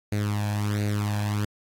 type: tone with flanger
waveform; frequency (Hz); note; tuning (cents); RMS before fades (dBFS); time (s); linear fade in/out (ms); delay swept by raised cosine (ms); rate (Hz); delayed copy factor
sawtooth; 103.83; G#2; 0; -26; 0.12-1.45; 5; 0.46 to 1.23; 1.4; +0.7
effects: AAC 48 kbps